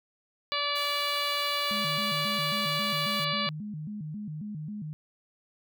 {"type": "harmonic tone", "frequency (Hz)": 578, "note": "D5", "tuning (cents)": -28, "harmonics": [1, 2, 3, 4, 5, 6, 7, 8], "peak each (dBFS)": [-37, -32, -39, -35, -35, -36, -35, -38], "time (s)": [0.52, 3.49], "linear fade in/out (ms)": 0}
{"type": "high-pass noise", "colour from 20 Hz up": "white", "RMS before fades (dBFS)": -43, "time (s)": [0.75, 3.25], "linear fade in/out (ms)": 10, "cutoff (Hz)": 280, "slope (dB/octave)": 96}
{"type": "tone with vibrato", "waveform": "sine", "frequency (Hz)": 179.1, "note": "F3", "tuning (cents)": 44, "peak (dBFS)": -34, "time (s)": [1.71, 4.93], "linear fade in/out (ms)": 0, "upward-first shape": "square", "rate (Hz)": 3.7, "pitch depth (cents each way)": 270}
{"effects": []}